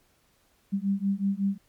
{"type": "beating tone pair", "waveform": "sine", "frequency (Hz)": [194.7, 200.1], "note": ["G3", "G3"], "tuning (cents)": [-12, 36], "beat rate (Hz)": 5.4, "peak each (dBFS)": -27, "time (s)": [0.72, 1.58], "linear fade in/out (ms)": 20, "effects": ["pink hiss -66 dBFS RMS until 1.68 s", "MP3 96 kbps"]}